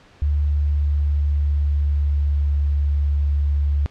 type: tone with pitch glide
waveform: sine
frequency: 73.2 to 72.07 Hz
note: D2 to D2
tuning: -5 to -32 cents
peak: -16 dBFS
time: 0.22-3.86 s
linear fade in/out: 0 ms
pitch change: -27 cents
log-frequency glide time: 0.36-2.6 s
effects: pink hiss -50 dBFS RMS until 3.9 s + low-pass 4000 Hz 12 dB/octave